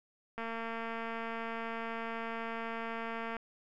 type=click train; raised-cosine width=0.5 ms; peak=-25 dBFS; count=682; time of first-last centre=0.38-3.367 s; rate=228 Hz; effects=none